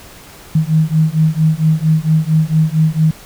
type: beating tone pair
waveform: sine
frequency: 155.56 / 159.96 Hz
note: D#3 / D#3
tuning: 0 / +48 cents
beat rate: 4.4 Hz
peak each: -13 / -13 dBFS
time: 0.55-3.11 s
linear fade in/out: 5 ms
effects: pink hiss -38 dBFS RMS until 3.25 s